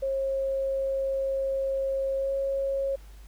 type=tone with pitch glide; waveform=sine; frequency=540 to 546 Hz; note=C#5 to C#5; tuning=-45 to -26 cents; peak=-25 dBFS; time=0.02-2.96 s; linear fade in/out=10 ms; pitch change=+19 cents; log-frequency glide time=2.17-2.32 s; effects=added 50 Hz sine -44 dBFS peak until 3.27 s + pink hiss -58 dBFS RMS until 3.27 s